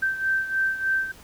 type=beating tone pair; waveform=sine; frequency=1558 / 1561.3 Hz; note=G6 / G6; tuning=-11 / -7 cents; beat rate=3.3 Hz; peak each=-23 / -28 dBFS; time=0.02-1.12 s; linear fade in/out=10 ms; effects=pink hiss -49 dBFS RMS until 1.23 s